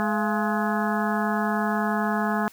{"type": "harmonic tone with a mistuned harmonic", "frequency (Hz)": 211, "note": "G#3", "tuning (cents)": 28, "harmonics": [1, 2, 3, 4, 5, 6, 7, 8], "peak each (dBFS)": [-25, -33, -30, -30, -32, -33, -34, -33], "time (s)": [0, 2.48], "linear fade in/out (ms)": 0, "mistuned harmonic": 3, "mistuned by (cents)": 130, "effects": ["white hiss -52 dBFS RMS until 2.52 s"]}